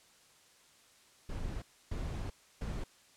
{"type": "noise bursts at uneven times", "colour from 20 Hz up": "brown", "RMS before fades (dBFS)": -38, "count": 3, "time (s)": [[1.29, 1.62], [1.91, 2.3], [2.61, 2.84]], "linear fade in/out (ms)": 5, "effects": ["white hiss -63 dBFS RMS until 3.16 s", "low-pass 9000 Hz 12 dB/octave"]}